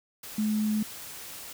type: tone in noise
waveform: sine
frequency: 213.9 Hz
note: A3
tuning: 49 cents flat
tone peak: -24 dBFS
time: 0.38-0.83 s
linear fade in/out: 5 ms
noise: white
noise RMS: -42 dBFS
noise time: 0.23-1.53 s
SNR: +15 dB
effects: none